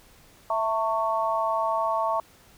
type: chord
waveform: sine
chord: A major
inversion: second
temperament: equal with one note detuned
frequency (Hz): 659.3 / 900.6 / 1108.7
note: E5 / A5 / C#6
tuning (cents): 0 / +40 / 0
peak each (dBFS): -27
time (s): 0.5-2.2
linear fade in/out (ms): 2
effects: pink hiss -55 dBFS RMS until 2.57 s